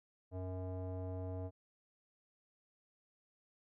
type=tone with low-pass filter; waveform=square; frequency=92.5 Hz; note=F#2; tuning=in tune; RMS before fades=-42 dBFS; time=0.31-1.51 s; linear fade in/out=50 ms; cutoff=640 Hz; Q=2.7; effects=none